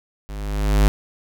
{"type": "tone with level ramp", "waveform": "square", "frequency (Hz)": 51, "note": "G#1", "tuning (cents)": -31, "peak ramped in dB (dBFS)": [-31, -11], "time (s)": [0.29, 0.88], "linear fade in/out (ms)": 0, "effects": []}